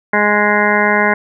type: harmonic tone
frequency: 208.1 Hz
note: G#3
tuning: 4 cents sharp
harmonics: 1 / 2 / 3 / 4 / 5 / 7 / 8 / 9 / 10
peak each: -19 / -19 / -19 / -19 / -19 / -19 / -19 / -19 / -19 dBFS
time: 0.13-1.14 s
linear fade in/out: 5 ms
effects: none